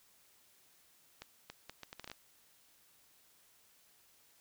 accelerating click train, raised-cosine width 0.2 ms, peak -28 dBFS, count 10, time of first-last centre 1.22-2.116 s, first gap 280 ms, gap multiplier 0.7, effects white hiss -67 dBFS RMS until 4.4 s

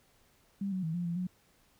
sine tone with pitch steps, 197.8 / 186.4 / 160.7 / 175.2 / 170.6 / 181.7 Hz, G3 / F#3 / E3 / F3 / F3 / F#3, +16 / +13 / -44 / +6 / -40 / -31 cents, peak -31 dBFS, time 0.61-1.27 s, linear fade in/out 5 ms, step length 110 ms, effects pink hiss -67 dBFS RMS until 1.79 s

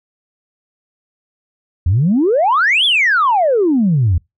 sine exponential two-way sweep, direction up then down, 78.9 to 3520 to 78.9 Hz, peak -9 dBFS, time 1.86-4.18 s, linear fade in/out 5 ms, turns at 2.85 s, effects noise-tail reverb RT60 0.2 s tail -26 dB re dry + tanh soft clip ceiling -6 dBFS

